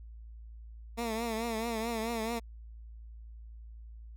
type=tone with vibrato; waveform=15% pulse; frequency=227.6 Hz; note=A#3; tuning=41 cents flat; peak=-26 dBFS; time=0.97-2.4 s; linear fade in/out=20 ms; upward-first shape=triangle; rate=4.6 Hz; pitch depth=87 cents each way; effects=added 56 Hz sine -45 dBFS peak until 4.16 s